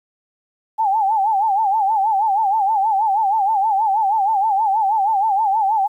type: tone with vibrato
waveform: sine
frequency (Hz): 830.6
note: G#5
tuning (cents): 0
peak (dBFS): -14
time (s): 0.78-5.88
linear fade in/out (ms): 20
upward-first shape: sine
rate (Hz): 6.3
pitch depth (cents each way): 140
effects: 9-bit